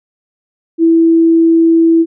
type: tone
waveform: sine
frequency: 329.6 Hz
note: E4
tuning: in tune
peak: -5 dBFS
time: 0.78-2.06 s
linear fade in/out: 50 ms
effects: none